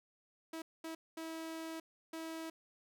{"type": "tone bursts at uneven times", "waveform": "sawtooth", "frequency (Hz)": 324, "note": "E4", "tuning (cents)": -30, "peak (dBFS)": -38, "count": 4, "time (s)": [[0.53, 0.62], [0.84, 0.95], [1.17, 1.8], [2.13, 2.5]], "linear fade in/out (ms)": 5, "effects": []}